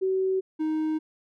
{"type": "tone pair in turn", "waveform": ["sine", "triangle"], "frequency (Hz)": [378.9, 312.3], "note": ["F#4", "D#4"], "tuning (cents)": [41, 7], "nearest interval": "minor third", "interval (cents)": 334, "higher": "first", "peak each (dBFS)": -22, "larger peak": "neither", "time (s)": [[0.01, 0.41], [0.59, 0.99]], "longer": "neither", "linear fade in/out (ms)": 20, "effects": []}